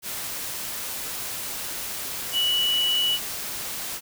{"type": "tone in noise", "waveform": "sine", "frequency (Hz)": 2946, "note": "F#7", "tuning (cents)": -8, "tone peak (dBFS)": -20, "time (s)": [2.32, 3.19], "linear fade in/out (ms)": 50, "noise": "white", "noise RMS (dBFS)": -32, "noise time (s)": [0.02, 4.01], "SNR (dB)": 9, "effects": []}